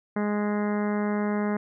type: harmonic tone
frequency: 207.8 Hz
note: G#3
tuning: 1 cent sharp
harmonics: 1 / 2 / 3 / 4 / 5 / 6 / 7 / 8 / 9 / 10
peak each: -25 / -31 / -35 / -37 / -39 / -41 / -42 / -43 / -44 / -45 dBFS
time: 0.16-1.57 s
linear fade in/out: 5 ms
effects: none